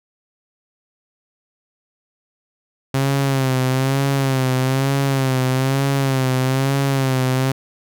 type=tone with vibrato; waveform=sawtooth; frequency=133.6 Hz; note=C3; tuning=36 cents sharp; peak=-12 dBFS; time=2.94-7.52 s; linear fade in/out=5 ms; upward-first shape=sine; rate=1.1 Hz; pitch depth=61 cents each way; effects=none